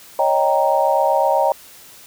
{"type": "chord", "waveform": "sine", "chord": "Eb dominant seventh", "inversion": "third", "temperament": "equal", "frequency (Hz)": [554.4, 622.3, 784, 932.3], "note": ["Db5", "Eb5", "G5", "Bb5"], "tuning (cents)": [0, 0, 0, 0], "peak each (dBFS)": -19, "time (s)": [0.19, 1.52], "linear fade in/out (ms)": 2, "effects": ["white hiss -43 dBFS RMS until 2.06 s"]}